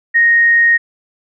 sine tone, 1864.7 Hz, A#6, in tune, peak -7 dBFS, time 0.14-0.78 s, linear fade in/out 20 ms, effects none

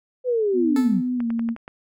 sine linear sweep, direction down, 514 to 164.7 Hz, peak -18 dBFS, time 0.24-1.02 s, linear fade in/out 50 ms
sine tone with pitch glide, 250 to 230.6 Hz, B3 to A#3, +21 to -19 cents, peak -21 dBFS, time 0.53-1.56 s, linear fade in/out 50 ms, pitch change -140 cents, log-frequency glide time 1.15-1.27 s
15% pulse tone with exponential decay, 436.8 Hz, A4, 13 cents flat, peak -21 dBFS, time 0.76-1.09 s, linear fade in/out 2 ms, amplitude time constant 70 ms
clicks, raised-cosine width 0.5 ms, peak -22 dBFS, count 6, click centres 1.204 / 1.304 / 1.394 / 1.489 / 1.564 / 1.679 s
effects none

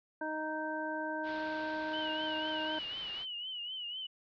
harmonic tone, 311.1 Hz, D#4, in tune, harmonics 1 / 2 / 3 / 5, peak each -40 / -40 / -40 / -40 dBFS, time 0.21-2.79 s, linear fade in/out 5 ms
white low-pass noise, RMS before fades -50 dBFS, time 1.23-3.26 s, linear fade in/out 50 ms, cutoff 4400 Hz, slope 48 dB/octave
sine tone with vibrato, 2960 Hz, F#7, in tune, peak -38 dBFS, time 1.93-4.07 s, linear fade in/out 10 ms, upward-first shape triangle, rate 4 Hz, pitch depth 100 cents each way
effects none

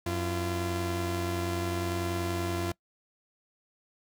sawtooth tone pair together, 90.6 / 341.7 Hz, F#2 / F4, -36 / -38 cents, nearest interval octave + major seventh, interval 2298 cents, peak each -28 dBFS, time 0.06-2.72 s, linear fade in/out 5 ms, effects noise-tail reverb RT60 0.1 s tail -23 dB re dry

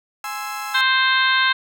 30% pulse chord, Ab augmented, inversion none, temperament equal, 830.6 / 1046.5 / 1318.5 Hz, Ab5 / C6 / E6, 0 / 0 / 0 cents, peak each -28 / -31 / -27 dBFS, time 0.24-0.81 s, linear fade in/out 2 ms
harmonic tone, 523.3 Hz, C5, in tune, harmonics 2 / 3 / 4 / 5 / 6 / 7 / 8, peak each -21 / -18 / -24 / -27 / -27 / -23 / -28 dBFS, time 0.74-1.53 s, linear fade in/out 10 ms
effects none

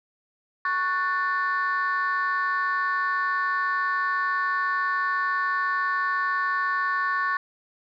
sine chord, F# minor, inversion second, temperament just, 1110 / 1480 / 1776 Hz, C#6 / F#6 / A6, +2 / 0 / +16 cents, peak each -24 / -28 / -26 dBFS, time 0.65-7.37 s, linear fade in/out 2 ms, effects tanh soft clip ceiling -17 dBFS

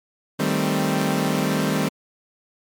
sawtooth chord, A half-diminished seventh, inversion second, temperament equal, 155.56 / 196 / 220 / 261.6 Hz, Eb3 / G3 / A3 / C4, 0 / 0 / 0 / 0 cents, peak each -21 / -20 / -23 / -21 dBFS, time 0.39-1.89 s, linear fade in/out 10 ms, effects MP3 96 kbps

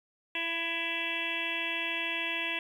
harmonic tone with a mistuned harmonic, 333.2 Hz, E4, 19 cents sharp, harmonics 1 / 2 / 3 / 5 / 6 / 7 / 8 / 9 / 10, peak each -43 / -44 / -43 / -41 / -38 / -39 / -34 / -43 / -39 dBFS, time 0.35-2.59 s, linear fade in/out 2 ms, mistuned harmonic 2, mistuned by +16 cents, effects 10-bit

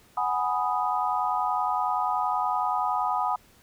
sine chord, G# minor seventh, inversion third, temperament equal, 740 / 830.6 / 987.8 / 1244.5 Hz, F#5 / G#5 / B5 / D#6, 0 / 0 / 0 / 0 cents, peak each -29 dBFS, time 0.17-3.36 s, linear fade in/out 5 ms, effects pink hiss -58 dBFS RMS until 3.62 s

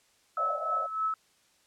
white band-pass noise, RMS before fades -37 dBFS, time 0.37-0.87 s, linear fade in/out 20 ms, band 560 to 700 Hz, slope 96 dB/octave
sine tone with tremolo, 1300 Hz, E6, 24 cents flat, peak -25 dBFS, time 0.37-1.14 s, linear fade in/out 2 ms, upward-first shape triangle, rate 3.3 Hz, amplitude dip 75%
effects white hiss -66 dBFS RMS until 1.66 s + low-pass 9000 Hz 12 dB/octave

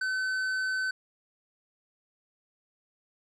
sine tone with tanh clipping, 1522 Hz, F#6, 48 cents sharp, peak -29 dBFS, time 0.01-0.91 s, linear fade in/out 5 ms, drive 9 dB, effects none

